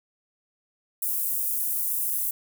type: high-pass noise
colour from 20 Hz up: pink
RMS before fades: -27 dBFS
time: 1.02-2.31 s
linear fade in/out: 5 ms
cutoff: 11000 Hz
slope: 24 dB/octave
effects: none